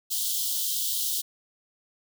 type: high-pass noise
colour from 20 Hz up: white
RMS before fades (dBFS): -28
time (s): 0.1-1.22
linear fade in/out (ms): 20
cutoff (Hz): 3000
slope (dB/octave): 96
effects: none